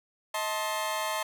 sawtooth chord, A diminished, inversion second, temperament just, 633.6 / 880 / 1056 Hz, Eb5 / A5 / C6, +31 / 0 / +16 cents, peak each -30 dBFS, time 0.34-1.23 s, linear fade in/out 5 ms, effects none

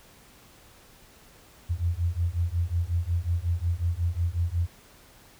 sine beating tone pair, 83.4 / 88.9 Hz, E2 / F2, +21 / +31 cents, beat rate 5.5 Hz, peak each -27 dBFS, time 1.69-4.67 s, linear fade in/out 20 ms, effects pink hiss -54 dBFS RMS until 5.39 s

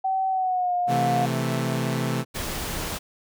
sine tone with pitch glide, 764 to 712.8 Hz, G5 to F5, -45 to +35 cents, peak -21 dBFS, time 0.04-1.26 s, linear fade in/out 10 ms, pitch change -120 cents, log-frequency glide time 0.29-0.74 s
sawtooth chord, A minor, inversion first, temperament equal, 130.81 / 164.81 / 220 Hz, C3 / E3 / A3, 0 / 0 / 0 cents, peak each -22 / -26 / -25 dBFS, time 0.87-2.25 s, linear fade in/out 50 ms
pink noise, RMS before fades -30 dBFS, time 2.34-2.99 s, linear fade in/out 20 ms
effects none

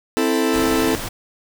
40% pulse chord, A minor, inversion first, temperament equal, 261.6 / 329.6 / 440 Hz, C4 / E4 / A4, 0 / 0 / 0 cents, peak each -20 dBFS, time 0.17-0.95 s, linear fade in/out 0 ms
pink noise, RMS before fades -28 dBFS, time 0.53-1.09 s, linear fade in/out 10 ms
effects none

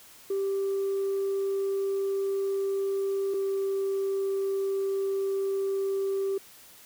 sine tone pair in turn, 392 / 390.5 Hz, G4 / G4, 0 / -7 cents, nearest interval unison, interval 7 cents, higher first, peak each -24 dBFS, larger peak neither, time 0.3-3.34 / 3.34-6.38 s, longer neither, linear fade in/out 5 ms, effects tanh soft clip ceiling -23 dBFS + white hiss -52 dBFS RMS until 6.85 s

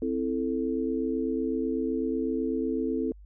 sine chord, A minor, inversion first, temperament equal, 261.6 / 329.6 / 440 Hz, C4 / E4 / A4, 0 / 0 / 0 cents, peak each -29 / -31 / -31 dBFS, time 0.02-3.12 s, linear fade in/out 2 ms, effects added 50 Hz sine -46 dBFS peak until 3.25 s

